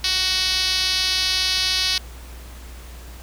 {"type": "tone with band-pass filter", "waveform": "5% pulse", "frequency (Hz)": 372.8, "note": "F#4", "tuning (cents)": 13, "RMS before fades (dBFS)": -21, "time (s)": [0.04, 1.98], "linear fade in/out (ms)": 2, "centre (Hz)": 4800, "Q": 1.9, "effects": ["added 60 Hz sine -36 dBFS peak until 3.22 s", "pink hiss -44 dBFS RMS until 3.22 s"]}